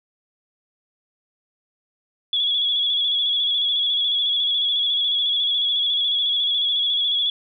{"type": "tone with vibrato", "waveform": "sine", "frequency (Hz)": 3382, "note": "G#7", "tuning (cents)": 31, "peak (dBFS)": -18, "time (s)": [2.33, 7.3], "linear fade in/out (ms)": 2, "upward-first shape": "square", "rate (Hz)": 14, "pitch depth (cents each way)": 33, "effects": []}